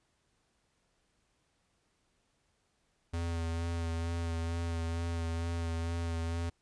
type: tone with vibrato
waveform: square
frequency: 83.7 Hz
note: E2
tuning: 27 cents sharp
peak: -33 dBFS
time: 3.13-6.5 s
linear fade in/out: 10 ms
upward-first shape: sine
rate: 2.2 Hz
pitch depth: 21 cents each way
effects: pink hiss -75 dBFS RMS until 6.61 s + resampled to 22050 Hz